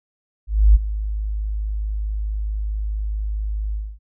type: tone with ADSR envelope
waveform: sine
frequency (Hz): 52.3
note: G#1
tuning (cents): +13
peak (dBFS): -6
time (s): 0.47-3.99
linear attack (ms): 280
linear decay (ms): 23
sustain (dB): -15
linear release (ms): 250
effects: none